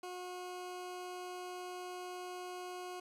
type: tone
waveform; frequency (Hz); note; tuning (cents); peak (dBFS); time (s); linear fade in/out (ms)
20% pulse; 361.8; F#4; -39; -38; 0.03-3; 5
effects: low-pass 12000 Hz 12 dB/octave + 11-bit